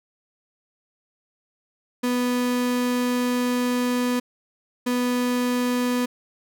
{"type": "tone bursts at uneven times", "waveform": "35% pulse", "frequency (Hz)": 246.9, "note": "B3", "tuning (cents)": 0, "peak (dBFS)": -19, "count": 2, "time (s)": [[2.03, 4.2], [4.86, 6.06]], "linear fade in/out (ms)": 10, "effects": []}